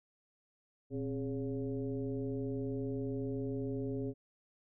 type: tone with frequency modulation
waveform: sine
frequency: 266.7 Hz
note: C4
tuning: 33 cents sharp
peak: -34 dBFS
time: 0.9-4.14 s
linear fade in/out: 50 ms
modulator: 147 Hz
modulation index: 1.3
effects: none